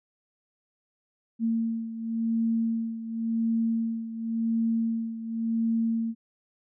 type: beating tone pair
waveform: sine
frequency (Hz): 227.1 / 228.02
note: A#3 / A#3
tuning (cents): -45 / -38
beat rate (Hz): 0.92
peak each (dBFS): -26 / -31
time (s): 1.39-6.15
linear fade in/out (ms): 50
effects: none